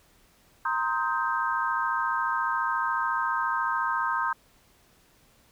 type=chord; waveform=sine; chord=C minor seventh; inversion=third; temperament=equal with one note detuned; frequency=932.3 / 1046.5 / 1259.7 / 1568 Hz; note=Bb5 / C6 / Eb6 / G6; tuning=0 / 0 / +21 / 0 cents; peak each=-30 dBFS; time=0.65-4.33 s; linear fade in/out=5 ms; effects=pink hiss -61 dBFS RMS until 5.51 s